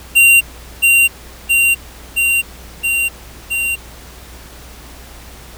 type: tone with echo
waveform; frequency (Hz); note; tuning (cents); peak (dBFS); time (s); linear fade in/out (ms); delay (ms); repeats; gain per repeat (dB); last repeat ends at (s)
square; 2765; F7; -18; -6; 0.15-0.41; 20; 670; 5; -2; 3.76
effects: added 60 Hz sine -37 dBFS peak until 5.57 s + pink hiss -38 dBFS RMS until 5.57 s